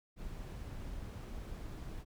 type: noise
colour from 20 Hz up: brown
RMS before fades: -44 dBFS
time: 0.16-2.05 s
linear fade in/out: 50 ms
effects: none